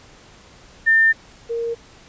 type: tone pair in turn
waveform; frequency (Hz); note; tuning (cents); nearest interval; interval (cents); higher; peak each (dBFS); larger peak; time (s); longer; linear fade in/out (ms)
sine; 1800 / 464.8; A6 / A#4; +39 / -5; octave + major seventh; 2344; first; -11 / -21; first; 0.86-1.13 / 1.49-1.75; first; 20
effects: pink hiss -47 dBFS RMS until 2.08 s + resampled to 16000 Hz